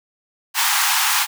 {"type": "high-pass noise", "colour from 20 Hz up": "pink", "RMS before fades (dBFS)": -18, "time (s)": [0.54, 1.27], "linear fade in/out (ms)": 50, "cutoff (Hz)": 790, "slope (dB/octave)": 96, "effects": []}